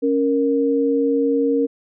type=tone pair together; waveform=sine; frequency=277.2 / 466.2 Hz; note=C#4 / A#4; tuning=0 / 0 cents; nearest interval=major sixth; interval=900 cents; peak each=-18 dBFS; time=0.02-1.67 s; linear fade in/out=20 ms; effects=none